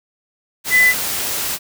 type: tone in noise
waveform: sine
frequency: 2004 Hz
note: B6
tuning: 25 cents sharp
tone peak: -9 dBFS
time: 0.7-0.94 s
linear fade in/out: 50 ms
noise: white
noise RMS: -22 dBFS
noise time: 0.64-1.59 s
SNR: +10 dB
effects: none